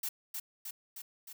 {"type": "noise with echo", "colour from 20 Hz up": "blue", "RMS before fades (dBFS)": -36, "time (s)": [0.03, 0.09], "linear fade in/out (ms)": 5, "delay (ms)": 310, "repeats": 4, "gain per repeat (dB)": -3, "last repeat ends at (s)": 1.33, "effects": []}